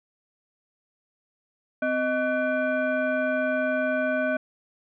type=tone with frequency modulation; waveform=sine; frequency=622.3 Hz; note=D#5; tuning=in tune; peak=-22 dBFS; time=1.82-4.37 s; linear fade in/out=5 ms; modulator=880 Hz; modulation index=1.1; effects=none